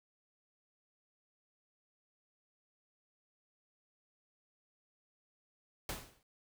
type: noise with exponential decay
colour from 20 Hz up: pink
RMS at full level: -37 dBFS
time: 5.89-6.23 s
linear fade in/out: 2 ms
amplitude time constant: 72 ms
effects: none